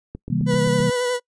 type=click train; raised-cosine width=3 ms; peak=-19 dBFS; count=6; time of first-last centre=0.15-0.802 s; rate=7.67 Hz
type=chord; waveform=sine; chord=C dominant seventh; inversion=none; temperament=equal with one note detuned; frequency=130.81 / 161.33 / 196 / 233.1 Hz; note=C3 / E3 / G3 / Bb3; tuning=0 / -37 / 0 / 0 cents; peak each=-24 / -22 / -24 / -25 dBFS; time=0.3-0.9 s; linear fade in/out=5 ms
type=tone with vibrato; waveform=40% pulse; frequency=493.9 Hz; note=B4; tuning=in tune; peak=-19 dBFS; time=0.46-1.2 s; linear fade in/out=50 ms; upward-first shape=sine; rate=11 Hz; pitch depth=25 cents each way
type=high-pass noise; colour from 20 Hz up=white; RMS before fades=-35 dBFS; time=0.57-1.17 s; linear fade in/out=5 ms; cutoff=8600 Hz; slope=12 dB/octave
effects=noise-tail reverb RT60 0.1 s tail -25 dB re dry + resampled to 22050 Hz